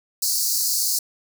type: high-pass noise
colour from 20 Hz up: pink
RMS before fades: -22 dBFS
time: 0.22-0.99 s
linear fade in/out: 5 ms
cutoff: 4300 Hz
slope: 96 dB/octave
effects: none